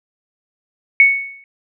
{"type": "tone with exponential decay", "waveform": "sine", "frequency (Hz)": 2217, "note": "C#7", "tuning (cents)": 0, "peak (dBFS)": -3, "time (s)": [1, 1.44], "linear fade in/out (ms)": 1, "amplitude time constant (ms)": 94, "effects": []}